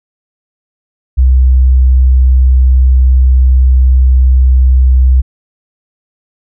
sine tone, 64.1 Hz, C2, 35 cents flat, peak -3 dBFS, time 1.17-5.22 s, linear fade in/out 20 ms, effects none

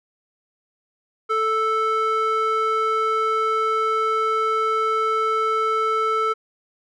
square tone with band-pass filter, 440 Hz, A4, in tune, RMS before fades -21 dBFS, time 1.29-6.34 s, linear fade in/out 20 ms, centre 1100 Hz, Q 4.3, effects none

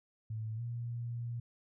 sine tone with pitch glide, 110 to 118.58 Hz, A2 to A#2, 0 to +30 cents, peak -36 dBFS, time 0.3-1.4 s, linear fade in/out 5 ms, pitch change +130 cents, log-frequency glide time 0.56-0.61 s, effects none

